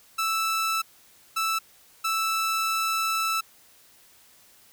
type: tone bursts at uneven times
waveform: sawtooth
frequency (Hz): 1318.5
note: E6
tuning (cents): 0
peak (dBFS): -20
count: 3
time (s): 0.18-0.82 / 1.36-1.59 / 2.04-3.41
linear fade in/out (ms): 10
effects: white hiss -56 dBFS RMS until 4.72 s